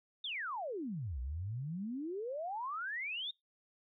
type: exponential two-way sweep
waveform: sine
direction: down then up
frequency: 3729 to 59.4 to 3729 Hz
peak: -37 dBFS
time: 0.24-3.31 s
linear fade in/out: 5 ms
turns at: 1.2 s
effects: noise-tail reverb RT60 0.2 s tail -24 dB re dry